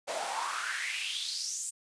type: noise with high-pass filter sweep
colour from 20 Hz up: pink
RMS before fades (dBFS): -35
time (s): 0.07-1.71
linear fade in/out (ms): 20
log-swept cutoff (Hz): 550 to 8200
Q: 5.1
effects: resampled to 22050 Hz